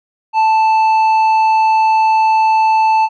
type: tone with tanh clipping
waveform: sine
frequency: 880 Hz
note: A5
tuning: in tune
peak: -10 dBFS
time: 0.33-3.09 s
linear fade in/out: 50 ms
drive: 7 dB
effects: none